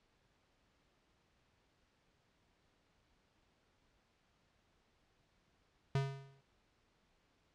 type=tone with exponential decay; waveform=square; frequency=136.9 Hz; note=C#3; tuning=21 cents flat; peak=-30 dBFS; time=5.95-6.41 s; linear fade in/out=2 ms; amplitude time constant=100 ms; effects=pink hiss -75 dBFS RMS until 7.54 s + low-pass 5000 Hz 12 dB/octave